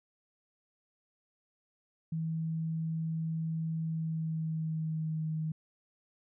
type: tone with pitch glide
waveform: sine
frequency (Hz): 161.5 to 157.45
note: E3 to D#3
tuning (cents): -35 to +21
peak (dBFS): -31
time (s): 2.12-5.52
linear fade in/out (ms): 5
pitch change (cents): -44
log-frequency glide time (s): 3.83-5.26
effects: none